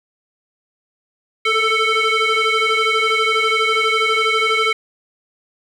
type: tone with frequency modulation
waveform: sine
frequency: 448.6 Hz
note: A4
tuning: 34 cents sharp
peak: -11 dBFS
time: 1.45-4.73 s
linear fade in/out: 5 ms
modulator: 885 Hz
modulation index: 3
effects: tanh soft clip ceiling -13 dBFS + 8-bit